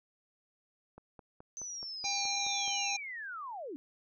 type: click train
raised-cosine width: 1 ms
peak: -36 dBFS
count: 9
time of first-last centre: 0.98-2.679 s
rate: 4.71 Hz
type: linear sweep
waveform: sine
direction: down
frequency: 6180 to 258.7 Hz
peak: -39 dBFS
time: 1.57-3.76 s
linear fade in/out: 0 ms
type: harmonic tone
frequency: 800 Hz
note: G5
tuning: 35 cents sharp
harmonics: 1 / 3 / 5 / 7 / 8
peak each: -38 / -38 / -38 / -38 / -38 dBFS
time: 2.04-2.97 s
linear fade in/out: 10 ms
effects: none